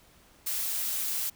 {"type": "noise", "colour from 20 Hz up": "blue", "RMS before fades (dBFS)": -31, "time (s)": [0.46, 1.3], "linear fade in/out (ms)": 10, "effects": ["pink hiss -59 dBFS RMS until 1.35 s"]}